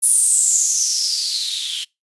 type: noise with band-pass filter sweep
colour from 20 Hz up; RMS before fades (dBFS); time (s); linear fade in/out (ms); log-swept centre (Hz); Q
violet; -18; 0.02-1.85; 20; 10000 to 3100; 8.4
effects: noise-tail reverb RT60 0.2 s tail -24 dB re dry + resampled to 24000 Hz